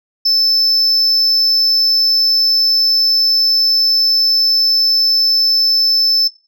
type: tone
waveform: sine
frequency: 5270 Hz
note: E8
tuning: 1 cent flat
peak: -7 dBFS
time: 0.25-6.28 s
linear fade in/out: 10 ms
effects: noise-tail reverb RT60 0.3 s tail -17 dB re dry + tanh soft clip ceiling -9 dBFS